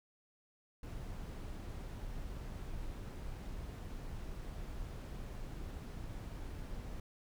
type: noise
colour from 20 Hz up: brown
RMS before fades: -44 dBFS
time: 0.83-7 s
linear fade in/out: 2 ms
effects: none